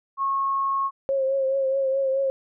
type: tone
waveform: sine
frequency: 1092 Hz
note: C#6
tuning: 26 cents flat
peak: -21 dBFS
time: 0.17-0.91 s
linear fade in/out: 50 ms
type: tone with vibrato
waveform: sine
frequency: 538 Hz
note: C5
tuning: 48 cents sharp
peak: -20 dBFS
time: 1.09-2.3 s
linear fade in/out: 0 ms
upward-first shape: triangle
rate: 4.7 Hz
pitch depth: 41 cents each way
effects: none